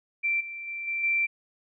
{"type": "tone with level steps", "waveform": "sine", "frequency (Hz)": 2349, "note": "D7", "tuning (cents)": 0, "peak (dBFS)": [-23, -35, -32, -27, -22], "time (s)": [0.23, 1.27], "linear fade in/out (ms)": 20, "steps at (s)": [0.4, 0.67, 0.87, 1.03], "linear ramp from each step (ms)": 10, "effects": []}